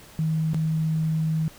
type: tone with dropouts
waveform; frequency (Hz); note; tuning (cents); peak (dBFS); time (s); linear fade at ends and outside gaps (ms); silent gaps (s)
sine; 158.5; D#3; +32; -21; 0.19-1.48; 0; 0.534-0.545
effects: pink hiss -48 dBFS RMS until 1.58 s

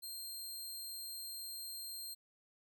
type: tone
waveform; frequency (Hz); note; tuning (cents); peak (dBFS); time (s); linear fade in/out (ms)
15% pulse; 4186; C8; 0; -37; 0.02-2.15; 20
effects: none

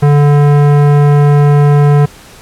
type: tone with tanh clipping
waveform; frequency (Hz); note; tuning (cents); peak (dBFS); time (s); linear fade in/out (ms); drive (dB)
sine; 145.3; D3; -18; -6; 0.02-2.06; 10; 18
effects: pink hiss -36 dBFS RMS until 2.41 s + low-pass 12000 Hz 12 dB/octave

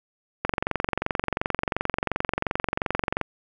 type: click train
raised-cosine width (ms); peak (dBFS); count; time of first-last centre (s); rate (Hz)
0.5; -8; 64; 0.45-3.213; 22.8
effects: none

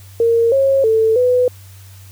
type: tone with pitch steps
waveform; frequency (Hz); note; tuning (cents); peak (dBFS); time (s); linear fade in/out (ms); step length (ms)
sine; 462.4 / 543 / 443.7 / 498.1; A#4 / C#5 / A4 / B4; -14 / -36 / +14 / +15; -10; 0.2-1.48; 2; 320
effects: added 96 Hz sine -37 dBFS peak until 2.11 s + white hiss -46 dBFS RMS until 2.11 s

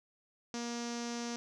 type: tone with low-pass filter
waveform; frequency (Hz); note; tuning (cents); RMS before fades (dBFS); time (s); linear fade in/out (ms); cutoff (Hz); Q
sawtooth; 236.9; A#3; +28; -39; 0.54-1.36; 0; 5900; 4.5
effects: none

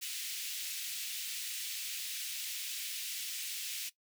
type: high-pass noise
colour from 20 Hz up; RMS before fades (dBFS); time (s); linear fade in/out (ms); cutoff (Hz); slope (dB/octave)
pink; -40; 0.01-3.9; 20; 2500; 24
effects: noise-tail reverb RT60 0.1 s tail -17 dB re dry

